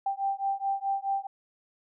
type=beating tone pair; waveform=sine; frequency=784 / 788.7 Hz; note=G5 / G5; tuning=0 / +10 cents; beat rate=4.7 Hz; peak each=-30 dBFS; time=0.06-1.27 s; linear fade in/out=5 ms; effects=none